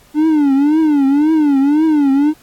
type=tone with vibrato; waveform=triangle; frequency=293.7 Hz; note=D4; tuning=in tune; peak=-7 dBFS; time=0.14-2.34 s; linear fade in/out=50 ms; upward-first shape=triangle; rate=1.9 Hz; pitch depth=170 cents each way; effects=pink hiss -48 dBFS RMS until 2.42 s + AAC 64 kbps